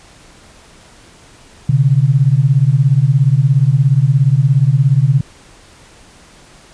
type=beating tone pair; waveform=sine; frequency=127.7 / 144.7 Hz; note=C3 / D3; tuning=-42 / -25 cents; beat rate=17 Hz; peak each=-11 dBFS; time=1.69-5.21 s; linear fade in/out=5 ms; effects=pink hiss -43 dBFS RMS until 6.73 s + resampled to 22050 Hz